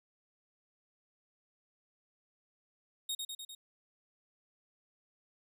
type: tone with echo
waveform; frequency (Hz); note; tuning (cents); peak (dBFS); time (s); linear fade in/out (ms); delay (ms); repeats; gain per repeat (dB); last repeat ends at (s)
sawtooth; 3729; A#7; 0; -31; 3.09-3.15; 5; 100; 4; -3; 3.55
effects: none